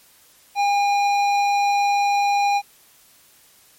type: tone with hard clipping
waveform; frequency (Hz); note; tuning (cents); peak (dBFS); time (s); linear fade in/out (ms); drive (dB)
sine; 809; G#5; -46; -18; 0.55-2.62; 50; 12
effects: white hiss -53 dBFS RMS until 3.78 s + MP3 64 kbps